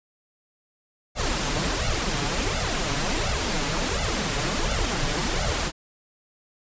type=noise with flanger; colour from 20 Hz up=pink; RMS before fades=-25 dBFS; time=1.15-5.72 s; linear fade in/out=50 ms; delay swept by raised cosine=1.4 to 7.1 ms; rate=1.4 Hz; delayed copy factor=+0.85; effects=resampled to 16000 Hz